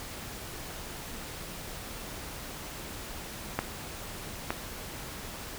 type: clicks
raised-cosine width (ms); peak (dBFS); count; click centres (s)
0.5; -12 / -13; 2; 3.59 / 4.505
effects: pink hiss -41 dBFS RMS until 5.58 s